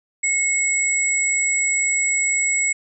sine tone pair together, 2176 / 7766 Hz, C#7 / B8, -33 / -30 cents, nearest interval octave + minor seventh, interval 2203 cents, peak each -20 dBFS, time 0.23-2.73 s, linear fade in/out 10 ms, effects none

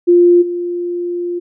sine tone with level steps, 350 Hz, F4, 4 cents sharp, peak -5 / -17 dBFS, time 0.07-1.4 s, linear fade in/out 20 ms, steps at 0.41 s, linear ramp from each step 20 ms, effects none

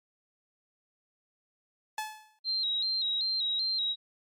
sawtooth tone with exponential decay, 862 Hz, A5, 36 cents flat, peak -26 dBFS, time 1.98-2.39 s, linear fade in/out 2 ms, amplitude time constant 89 ms
sine tone with vibrato, 3989 Hz, B7, 17 cents sharp, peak -27 dBFS, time 2.44-3.96 s, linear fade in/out 50 ms, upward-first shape square, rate 2.6 Hz, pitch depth 70 cents each way
effects MP3 64 kbps

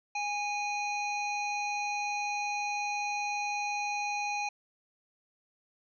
harmonic tone with a mistuned harmonic, 824 Hz, G#5, 14 cents flat, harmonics 1 / 3 / 5 / 7 / 8, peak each -33 / -34 / -45 / -48 / -48 dBFS, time 0.15-4.49 s, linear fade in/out 5 ms, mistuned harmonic 8, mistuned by -64 cents, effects none

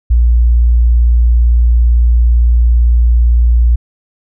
sine tone, 58.9 Hz, A#1, 19 cents sharp, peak -5 dBFS, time 0.1-3.76 s, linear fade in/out 10 ms, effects none

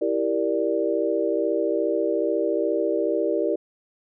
sine chord, E half-diminished seventh, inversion none, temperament equal, 329.6 / 392 / 466.2 / 587.3 Hz, E4 / G4 / Bb4 / D5, 0 / 0 / 0 / 0 cents, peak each -26 dBFS, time 0.01-3.56 s, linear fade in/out 10 ms, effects none

